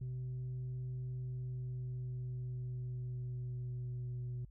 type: tone with pitch glide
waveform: sine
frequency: 127 to 123.6 Hz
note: B2 to B2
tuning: +49 to +2 cents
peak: -36 dBFS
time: 0.01-4.45 s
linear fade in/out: 5 ms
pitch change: -47 cents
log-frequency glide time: 1.03-4.29 s
effects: tanh soft clip ceiling -37 dBFS + added 50 Hz sine -55 dBFS peak until 4.5 s